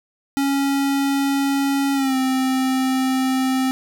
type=tone with pitch glide; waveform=square; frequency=276.9 to 261.4 Hz; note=C#4 to C4; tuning=-2 to -1 cents; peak=-18 dBFS; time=0.37-3.71 s; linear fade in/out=0 ms; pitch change=-99 cents; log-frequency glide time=1.94-2.16 s; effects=none